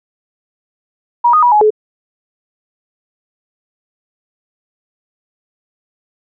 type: tone with pitch steps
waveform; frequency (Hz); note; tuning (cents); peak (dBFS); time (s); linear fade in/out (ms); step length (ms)
sine; 957 / 1238 / 970 / 842 / 427.8; A#5 / D#6 / B5 / G#5 / A4; +45 / -9 / -31 / +24 / -49; -6; 1.24-1.705; 10; 93
effects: none